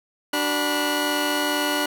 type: tone cluster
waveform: 20% pulse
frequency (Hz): 295.2 / 379.2 / 984 / 1455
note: D4 / F#4 / B5 / F#6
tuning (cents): +9 / +43 / -7 / -29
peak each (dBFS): -20 / -26 / -24 / -21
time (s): 0.33-1.86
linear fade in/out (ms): 5
effects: none